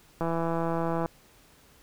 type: click train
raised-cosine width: 1 ms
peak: -16 dBFS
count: 142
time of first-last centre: 0.21-1.059 s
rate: 166 Hz
effects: pink hiss -58 dBFS RMS until 1.82 s